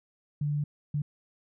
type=tone bursts at uneven times; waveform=sine; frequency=146.83 Hz; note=D3; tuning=in tune; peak=-26 dBFS; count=2; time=0.41-0.64 / 0.94-1.02 s; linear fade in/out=5 ms; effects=none